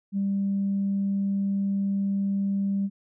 sine tone, 197.6 Hz, G3, 14 cents sharp, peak -22 dBFS, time 0.12-2.9 s, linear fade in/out 50 ms, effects tanh soft clip ceiling -18 dBFS

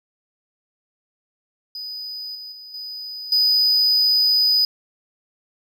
triangle tone with level steps, 4978 Hz, D#8, in tune, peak -28 / -32 / -36 / -29 / -13 dBFS, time 1.75-4.65 s, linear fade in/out 2 ms, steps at 2.35 / 2.52 / 2.74 / 3.32 s, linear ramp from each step 2 ms, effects none

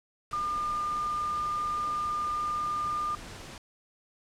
sine tone in noise, 1205 Hz, D6, 44 cents sharp, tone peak -28 dBFS, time 0.33-3.15 s, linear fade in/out 2 ms, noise pink, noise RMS -44 dBFS, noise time 0.31-3.58 s, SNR +13 dB, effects low-pass 8000 Hz 12 dB/octave

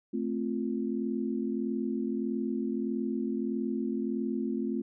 sine chord, F major, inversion first, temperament equal, 220 / 261.6 / 349.2 Hz, A3 / C4 / F4, 0 / 0 / 0 cents, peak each -32 / -33 / -35 dBFS, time 0.13-4.82 s, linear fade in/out 10 ms, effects none

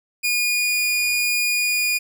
sawtooth tone, 2443 Hz, D#7, 32 cents flat, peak -15 dBFS, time 0.23-1.99 s, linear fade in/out 20 ms, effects none

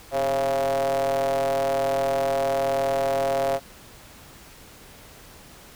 square ring-modulated tone, 70.4 Hz, C#2, 27 cents sharp, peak -19 dBFS, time 0.11-3.6 s, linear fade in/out 50 ms, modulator 613 Hz, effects pink hiss -47 dBFS RMS until 5.75 s

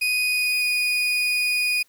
35% pulse tone with pitch glide, 2489 to 2470 Hz, D#7 to D#7, 0 to -13 cents, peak -18 dBFS, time 0.01-1.83 s, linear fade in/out 10 ms, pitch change -13 cents, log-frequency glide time 0.22-0.68 s, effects white hiss -62 dBFS RMS until 1.88 s

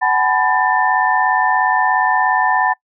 sine tone cluster, 753 / 850 / 996 / 1784 Hz, F#5 / G#5 / B5 / A6, +30 / +40 / +14 / +23 cents, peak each -18 dBFS, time 0.01-2.74 s, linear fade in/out 20 ms, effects noise-tail reverb RT60 0.1 s tail -24 dB re dry

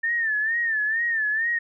sine tone with vibrato, 1791 Hz, A6, 30 cents sharp, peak -21 dBFS, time 0.03-1.59 s, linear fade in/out 10 ms, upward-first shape sine, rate 2.2 Hz, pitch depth 94 cents each way, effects none

